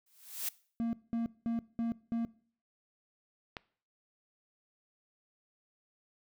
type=noise with exponential growth; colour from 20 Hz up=blue; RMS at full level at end=-32 dBFS; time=0.06-0.49 s; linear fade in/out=5 ms; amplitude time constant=92 ms
type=tone bursts; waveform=triangle; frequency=231 Hz; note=A#3; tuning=16 cents flat; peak=-28 dBFS; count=5; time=0.8-2.25 s; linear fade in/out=0 ms; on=130 ms; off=200 ms
type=click; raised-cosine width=0.3 ms; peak=-23 dBFS; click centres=3.568 s
effects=noise-tail reverb RT60 0.5 s tail -21 dB re dry

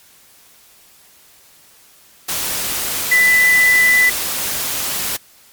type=tone in noise; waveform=sine; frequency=1994 Hz; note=B6; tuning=16 cents sharp; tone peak=-9 dBFS; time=3.11-4.1 s; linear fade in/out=10 ms; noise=white; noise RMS=-21 dBFS; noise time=2.28-5.17 s; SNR=+9 dB; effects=white hiss -48 dBFS RMS until 5.52 s + MP3 96 kbps

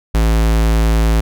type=tone; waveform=square; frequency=55 Hz; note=A1; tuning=in tune; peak=-11 dBFS; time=0.14-1.21 s; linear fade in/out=10 ms; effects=none

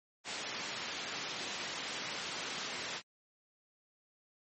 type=band-pass noise; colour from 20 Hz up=white; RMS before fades=-41 dBFS; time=0.24-3.02 s; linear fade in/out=50 ms; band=150 to 4800 Hz; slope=12 dB/octave; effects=MP3 32 kbps

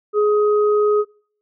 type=tone pair together; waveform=sine; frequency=418.8 / 1256 Hz; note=G#4 / D#6; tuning=+15 / +16 cents; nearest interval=octave + perfect fifth; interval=1901 cents; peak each=-13 / -23 dBFS; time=0.13-1.05 s; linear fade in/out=50 ms; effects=noise-tail reverb RT60 0.6 s tail -26 dB re dry

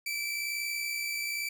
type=tone pair together; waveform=sawtooth; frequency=2315 / 2376 Hz; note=D7 / D7; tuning=-25 / +20 cents; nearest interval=unison; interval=45 cents; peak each=-29 / -36 dBFS; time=0.06-1.49 s; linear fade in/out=5 ms; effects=none

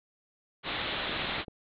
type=low-pass noise; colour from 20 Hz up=white; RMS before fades=-34 dBFS; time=0.63-1.45 s; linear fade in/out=50 ms; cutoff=4000 Hz; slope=96 dB/octave
type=clicks; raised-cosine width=2 ms; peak=-29 dBFS; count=10; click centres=0.985 / 1.095 / 1.129 / 1.163 / 1.195 / 1.246 / 1.294 / 1.337 / 1.383 / 1.482 s
effects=none

